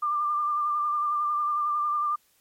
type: tone with vibrato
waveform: sine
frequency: 1190 Hz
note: D6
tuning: 22 cents sharp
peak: -23 dBFS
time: 0.02-2.16 s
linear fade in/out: 10 ms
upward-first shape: sine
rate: 11 Hz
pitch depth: 27 cents each way
effects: white hiss -65 dBFS RMS until 2.4 s + MP3 64 kbps